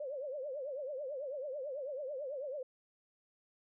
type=tone with vibrato; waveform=sine; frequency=554.4 Hz; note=C#5; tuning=in tune; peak=-38 dBFS; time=0-2.63 s; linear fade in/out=5 ms; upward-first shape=triangle; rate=9.1 Hz; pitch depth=190 cents each way; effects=none